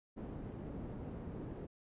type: low-pass noise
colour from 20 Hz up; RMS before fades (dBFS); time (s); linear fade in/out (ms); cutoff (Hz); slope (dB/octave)
white; -45; 0.16-1.67; 20; 290; 12
effects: resampled to 8000 Hz